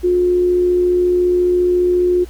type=tone with amplitude modulation; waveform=sine; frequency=357.8 Hz; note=F4; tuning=42 cents sharp; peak=-10 dBFS; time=0.03-2.25 s; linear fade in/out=20 ms; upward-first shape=sine; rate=74.5 Hz; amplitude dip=25%; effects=added 60 Hz sine -32 dBFS peak until 2.29 s + pink hiss -45 dBFS RMS until 2.29 s